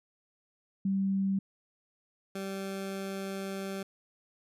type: tone pair in turn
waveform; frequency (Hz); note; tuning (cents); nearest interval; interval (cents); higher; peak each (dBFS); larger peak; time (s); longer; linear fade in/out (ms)
sine / 20% pulse; 194.3 / 194.3; G3 / G3; -15 / -15; unison; 0; neither; -26 / -30; first; 0.85-1.39 / 2.35-3.83; second; 5
effects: resampled to 32000 Hz